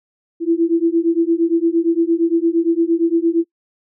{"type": "beating tone pair", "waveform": "sine", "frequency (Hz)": [329.6, 338.3], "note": ["E4", "E4"], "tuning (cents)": [0, 45], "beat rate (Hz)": 8.7, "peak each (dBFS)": -16, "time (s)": [0.4, 3.45], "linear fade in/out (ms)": 50, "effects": ["noise-tail reverb RT60 0.1 s tail -26 dB re dry"]}